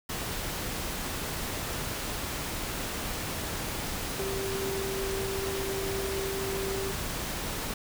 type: tone in noise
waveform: sine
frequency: 389 Hz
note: G4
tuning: 13 cents flat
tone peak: -32 dBFS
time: 4.19-6.92 s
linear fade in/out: 5 ms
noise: pink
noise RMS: -34 dBFS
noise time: 0.09-7.74 s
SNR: -1 dB
effects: none